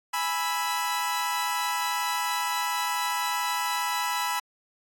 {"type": "chord", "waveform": "sawtooth", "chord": "E major", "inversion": "first", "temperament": "equal", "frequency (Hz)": [830.6, 987.8, 1318.5], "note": ["G#5", "B5", "E6"], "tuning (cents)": [0, 0, 0], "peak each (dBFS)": [-29, -24, -29], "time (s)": [0.13, 4.4], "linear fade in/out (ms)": 10, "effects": ["AAC 64 kbps"]}